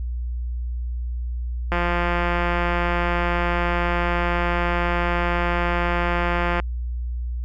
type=click train; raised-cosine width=0.5 ms; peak=-8 dBFS; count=850; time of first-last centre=1.72-6.599 s; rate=174 Hz; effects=added 60 Hz sine -24 dBFS peak until 7.44 s